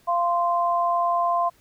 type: tone pair together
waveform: sine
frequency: 692 / 1041.3 Hz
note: F5 / C6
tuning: -16 / -9 cents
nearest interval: perfect fifth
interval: 707 cents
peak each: -22 dBFS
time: 0.07-1.5 s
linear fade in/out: 20 ms
effects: pink hiss -59 dBFS RMS until 1.6 s